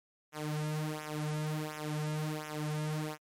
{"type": "tone with flanger", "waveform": "sawtooth", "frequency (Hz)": 152.7, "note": "D#3", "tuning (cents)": -32, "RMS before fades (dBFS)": -36, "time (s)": [0.32, 3.18], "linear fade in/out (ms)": 50, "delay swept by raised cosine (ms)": [0.22, 3.92], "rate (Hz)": 1.4, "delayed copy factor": -0.95, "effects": ["MP3 64 kbps"]}